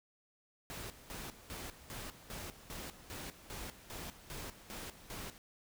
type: noise with tremolo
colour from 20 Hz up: pink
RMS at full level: -45 dBFS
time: 0.7-5.38 s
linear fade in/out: 0 ms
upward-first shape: square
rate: 2.5 Hz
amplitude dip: 75%
effects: none